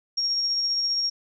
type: tone with tremolo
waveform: sine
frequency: 5570 Hz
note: F8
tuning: 5 cents flat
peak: -21 dBFS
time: 0.17-1.1 s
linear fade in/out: 10 ms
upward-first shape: sine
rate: 15 Hz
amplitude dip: 25%
effects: none